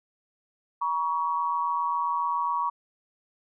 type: tone pair together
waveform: sine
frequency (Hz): 955.6 / 1123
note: A#5 / C#6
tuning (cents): +43 / +22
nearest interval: minor third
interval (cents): 279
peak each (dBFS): -27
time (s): 0.81-2.7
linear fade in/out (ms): 10
effects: none